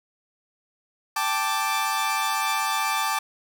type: chord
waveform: sawtooth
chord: G suspended second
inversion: none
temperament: equal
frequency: 784 / 880 / 1174.7 Hz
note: G5 / A5 / D6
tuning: 0 / 0 / 0 cents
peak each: -27 / -23 / -22 dBFS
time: 1.16-3.19 s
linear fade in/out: 5 ms
effects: none